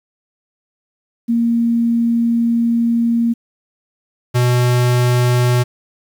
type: tone pair in turn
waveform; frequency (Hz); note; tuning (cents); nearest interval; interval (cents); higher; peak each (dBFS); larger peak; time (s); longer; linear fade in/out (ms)
sine / square; 233.1 / 123.21; A#3 / B2; 0 / -4; major seventh; 1104; first; -12; neither; 1.28-3.34 / 4.34-5.64; first; 20
effects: 8-bit